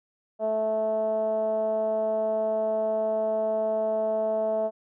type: tone with low-pass filter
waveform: 10% pulse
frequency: 218.4 Hz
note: A3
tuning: 13 cents flat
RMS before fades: -26 dBFS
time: 0.39-4.71 s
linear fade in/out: 50 ms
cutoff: 640 Hz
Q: 6.2
effects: none